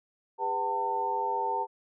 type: tone cluster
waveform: sine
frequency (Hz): 403.7 / 497.8 / 760 / 899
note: G#4 / B4 / F#5 / A5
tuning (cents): -49 / +14 / +46 / +37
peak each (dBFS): -36 / -37 / -37 / -28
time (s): 0.38-1.67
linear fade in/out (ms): 50
effects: none